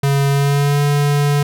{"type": "tone with pitch glide", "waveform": "square", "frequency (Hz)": [139.6, 144.52], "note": ["C#3", "D3"], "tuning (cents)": [13, -27], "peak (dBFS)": -13, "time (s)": [0.03, 1.43], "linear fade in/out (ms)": 5, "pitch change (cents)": 60, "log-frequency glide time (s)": [0.29, 0.82], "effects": []}